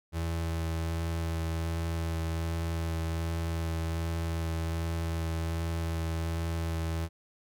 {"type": "tone with vibrato", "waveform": "35% pulse", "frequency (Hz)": 82.41, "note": "E2", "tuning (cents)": 0, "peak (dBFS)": -28, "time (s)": [0.12, 7.09], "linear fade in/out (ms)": 50, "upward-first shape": "sine", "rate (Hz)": 1.3, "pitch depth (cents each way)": 11, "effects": []}